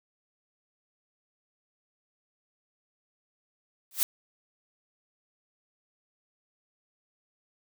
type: noise with exponential growth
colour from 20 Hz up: blue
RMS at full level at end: -19 dBFS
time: 3.91-4.03 s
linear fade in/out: 1 ms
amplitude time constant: 24 ms
effects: none